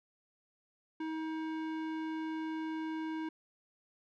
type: tone with low-pass filter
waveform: square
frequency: 317.5 Hz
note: D#4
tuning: 35 cents sharp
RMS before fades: -38 dBFS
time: 1-3.29 s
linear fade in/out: 5 ms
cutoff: 2300 Hz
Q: 0.76
effects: none